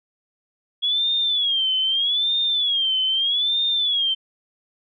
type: tone with vibrato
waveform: sine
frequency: 3334 Hz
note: G#7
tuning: 6 cents sharp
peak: -18 dBFS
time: 0.82-4.15 s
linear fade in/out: 20 ms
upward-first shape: sine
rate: 0.8 Hz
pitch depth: 150 cents each way
effects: none